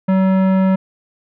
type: tone with tanh clipping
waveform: sine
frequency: 189.7 Hz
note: F#3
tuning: 43 cents sharp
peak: -13 dBFS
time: 0.08-0.76 s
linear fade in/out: 10 ms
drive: 16 dB
effects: none